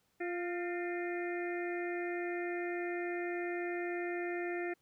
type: harmonic tone with a mistuned harmonic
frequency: 349.2 Hz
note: F4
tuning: in tune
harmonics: 1 / 2 / 4 / 5 / 6 / 7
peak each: -36 / -43 / -49 / -44 / -47 / -50 dBFS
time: 0.2-4.74 s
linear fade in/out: 10 ms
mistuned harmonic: 5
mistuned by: +51 cents
effects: pink hiss -75 dBFS RMS until 4.81 s + high-pass 80 Hz 12 dB/octave